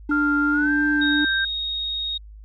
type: tone with vibrato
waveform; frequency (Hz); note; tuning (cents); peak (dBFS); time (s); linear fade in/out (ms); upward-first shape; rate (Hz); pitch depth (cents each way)
triangle; 295; D4; +8; -18; 0.09-1.25; 5; sine; 2.8; 11
type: tone with pitch glide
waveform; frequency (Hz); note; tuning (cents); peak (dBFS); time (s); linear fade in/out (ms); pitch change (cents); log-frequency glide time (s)
sine; 1394 to 1573.8; F6 to G6; -4 to +6; -20; 0.11-1.45; 5; +210; 0.52-0.71
type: tone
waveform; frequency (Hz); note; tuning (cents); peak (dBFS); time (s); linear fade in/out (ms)
sine; 3742; A#7; +6; -24; 1.01-2.18; 10
effects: added 52 Hz sine -39 dBFS peak until 2.44 s